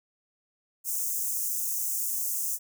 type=high-pass noise; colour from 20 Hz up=white; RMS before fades=-30 dBFS; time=0.84-2.59 s; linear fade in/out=50 ms; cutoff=6100 Hz; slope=48 dB/octave; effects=none